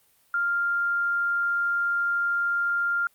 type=tone; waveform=sine; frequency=1396.9 Hz; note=F6; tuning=in tune; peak=-22 dBFS; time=0.34-3.07 s; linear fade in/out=2 ms; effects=white hiss -63 dBFS RMS until 3.14 s + Opus 32 kbps